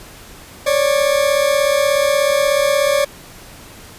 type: tone pair together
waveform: 40% pulse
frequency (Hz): 550.7 / 587.3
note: C#5 / D5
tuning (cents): -11 / 0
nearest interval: minor second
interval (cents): 111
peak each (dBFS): -15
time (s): 0.66-3.05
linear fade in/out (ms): 10
effects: pink hiss -39 dBFS RMS until 3.98 s + resampled to 32000 Hz